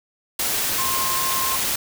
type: tone in noise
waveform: sine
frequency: 1059 Hz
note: C6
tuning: 21 cents sharp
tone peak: -25 dBFS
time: 0.78-1.56 s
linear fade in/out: 5 ms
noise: white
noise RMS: -23 dBFS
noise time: 0.39-1.76 s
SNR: -5 dB
effects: none